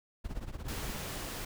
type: noise with tremolo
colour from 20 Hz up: brown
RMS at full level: -35 dBFS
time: 0.24-0.97 s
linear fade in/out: 10 ms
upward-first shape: triangle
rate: 17 Hz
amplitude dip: 90%
type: noise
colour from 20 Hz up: pink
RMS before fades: -40 dBFS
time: 0.68-1.45 s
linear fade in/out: 5 ms
effects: none